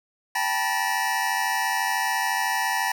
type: tone cluster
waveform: square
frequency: 782 / 874 / 968 / 1760 / 1907 Hz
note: G5 / A5 / B5 / A6 / A#6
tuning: -4 / -12 / -35 / 0 / +39 cents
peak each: -30 dBFS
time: 0.35-2.92 s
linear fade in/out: 5 ms
effects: none